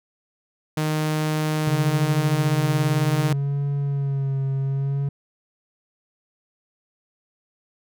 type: tone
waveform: sawtooth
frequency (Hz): 154.4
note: D#3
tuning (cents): -13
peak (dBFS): -17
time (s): 0.77-3.33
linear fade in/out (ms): 5
type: tone with vibrato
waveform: triangle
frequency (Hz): 138.59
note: C#3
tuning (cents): 0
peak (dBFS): -19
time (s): 1.67-5.09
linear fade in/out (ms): 5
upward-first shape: sine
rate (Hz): 0.62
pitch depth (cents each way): 38
effects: none